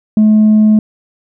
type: tone with tanh clipping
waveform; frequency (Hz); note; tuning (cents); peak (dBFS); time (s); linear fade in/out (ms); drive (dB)
triangle; 214.6; A3; -43; -5; 0.17-0.79; 2; 6
effects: none